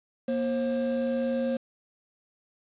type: tone pair together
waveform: triangle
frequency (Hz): 237.4 / 533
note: A#3 / C5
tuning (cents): +32 / +32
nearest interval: octave + major second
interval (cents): 1400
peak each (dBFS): -26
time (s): 0.28-1.57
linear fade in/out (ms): 5
effects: resampled to 8000 Hz + 8-bit